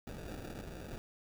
pink noise with sample-and-hold, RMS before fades -45 dBFS, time 0.07-0.98 s, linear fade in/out 0 ms, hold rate 1050 Hz, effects none

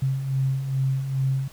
sine beating tone pair, 131.9 / 134.3 Hz, C3 / C3, +14 / +46 cents, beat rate 2.4 Hz, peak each -30 / -22 dBFS, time 0.02-1.48 s, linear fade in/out 5 ms, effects pink hiss -49 dBFS RMS until 1.52 s

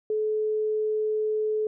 sine tone, 430.1 Hz, A4, 39 cents flat, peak -23 dBFS, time 0.1-1.67 s, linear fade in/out 2 ms, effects none

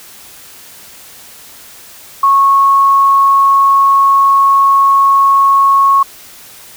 sine tone, 1100 Hz, C#6, 14 cents flat, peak -5 dBFS, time 2.23-6.03 s, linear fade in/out 5 ms, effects white hiss -36 dBFS RMS until 6.76 s

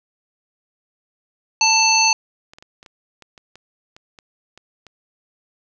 harmonic tone, 884 Hz, A5, 8 cents sharp, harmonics 1 / 3 / 5 / 7, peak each -18 / -18 / -18 / -18 dBFS, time 1.61-2.13 s, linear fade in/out 2 ms
clicks, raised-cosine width 0.2 ms, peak -25 dBFS, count 12, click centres 2.535 / 2.585 / 2.625 / 2.829 / 2.862 / 3.223 / 3.378 / 3.556 / 3.965 / 4.188 / 4.576 / 4.867 s
effects none

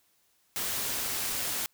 white noise, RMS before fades -32 dBFS, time 0.56-1.66 s, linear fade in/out 0 ms, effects white hiss -69 dBFS RMS until 1.73 s

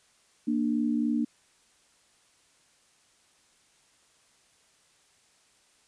sine tone pair together, 233.1 / 296.6 Hz, A#3 / D4, 0 / +17 cents, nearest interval major third, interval 417 cents, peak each -26 / -28 dBFS, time 0.47-1.25 s, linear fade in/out 10 ms, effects white hiss -64 dBFS RMS until 5.87 s + resampled to 22050 Hz

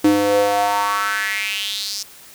square tone with high-pass filter sweep, 101.7 Hz, G#2, 36 cents flat, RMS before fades -19 dBFS, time 0.04-2.03 s, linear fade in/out 5 ms, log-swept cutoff 310 to 5500 Hz, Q 4.6, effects white hiss -43 dBFS RMS until 2.34 s

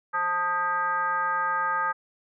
sine tone with frequency modulation, 1242 Hz, D#6, 3 cents flat, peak -23 dBFS, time 0.13-1.93 s, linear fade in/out 20 ms, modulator 356 Hz, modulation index 1.1, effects none

